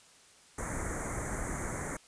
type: band-stop noise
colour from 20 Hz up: pink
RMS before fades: -36 dBFS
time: 0.58-1.97 s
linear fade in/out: 5 ms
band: 2200 to 6200 Hz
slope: 96 dB/octave
effects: white hiss -59 dBFS RMS until 2.07 s + resampled to 22050 Hz